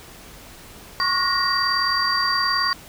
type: tone cluster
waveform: sine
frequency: 1088 / 1127 / 1442 / 1873 / 4693 Hz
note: C#6 / C#6 / F#6 / A#6 / D8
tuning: -33 / +28 / -45 / +8 / -2 cents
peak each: -24 / -27 / -28 / -26 / -22 dBFS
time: 1-2.73 s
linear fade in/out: 0 ms
effects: pink hiss -43 dBFS RMS until 2.88 s